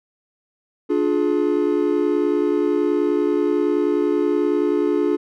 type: chord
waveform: triangle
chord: D diminished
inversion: none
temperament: just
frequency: 293.7 / 352.4 / 422.9 Hz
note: D4 / F4 / Ab4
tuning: 0 / +16 / +31 cents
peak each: -19 dBFS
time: 0.89-5.17 s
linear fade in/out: 20 ms
effects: none